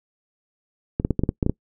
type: clicks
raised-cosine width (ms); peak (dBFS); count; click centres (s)
3; -7; 9; 0.999 / 1.049 / 1.107 / 1.193 / 1.236 / 1.291 / 1.428 / 1.464 / 1.496
effects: noise-tail reverb RT60 0.1 s tail -23 dB re dry